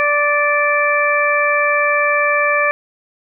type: harmonic tone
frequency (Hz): 585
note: D5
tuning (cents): -7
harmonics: 1 / 2 / 3 / 4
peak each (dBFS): -18 / -18 / -18 / -18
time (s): 0-2.71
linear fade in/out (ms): 0
effects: none